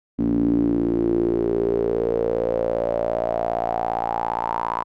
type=tone with band-pass filter sweep; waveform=sawtooth; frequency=57.4 Hz; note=A#1; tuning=26 cents flat; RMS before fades=-22 dBFS; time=0.18-4.84 s; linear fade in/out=20 ms; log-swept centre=260 to 1000 Hz; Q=7.6; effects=none